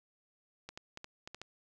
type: clicks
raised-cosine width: 0.2 ms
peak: -27 dBFS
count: 7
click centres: 0.69 / 0.775 / 0.974 / 1.044 / 1.275 / 1.346 / 1.416 s
effects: none